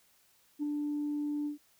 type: tone with ADSR envelope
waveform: sine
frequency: 294.3 Hz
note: D4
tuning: 4 cents sharp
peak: -27 dBFS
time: 0.59-1.58 s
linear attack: 39 ms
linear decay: 6 ms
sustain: -3 dB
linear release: 120 ms
effects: tanh soft clip ceiling -27 dBFS + white hiss -67 dBFS RMS until 1.79 s